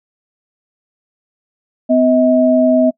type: tone pair together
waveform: sine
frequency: 253.2 / 638 Hz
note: B3 / D#5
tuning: +43 / +43 cents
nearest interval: octave + major third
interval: 1600 cents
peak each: -11 dBFS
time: 1.89-2.91 s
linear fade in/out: 20 ms
effects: noise-tail reverb RT60 0.1 s tail -24 dB re dry